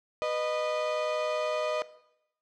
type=tone pair together; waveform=35% pulse; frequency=493.9 / 615.1 Hz; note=B4 / D#5; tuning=0 / -20 cents; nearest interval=major third; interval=380 cents; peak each=-32 / -27 dBFS; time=0.22-1.82 s; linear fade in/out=0 ms; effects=noise-tail reverb RT60 0.8 s tail -17 dB re dry + low-pass 4000 Hz 12 dB/octave